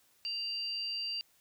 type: tone pair together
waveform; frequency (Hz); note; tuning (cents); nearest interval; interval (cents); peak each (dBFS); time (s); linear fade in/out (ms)
sine; 2794 / 4699; F7 / D8; 0 / 0; major sixth; 900; -40 / -35; 0.25-1.21; 0
effects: white hiss -68 dBFS RMS until 1.4 s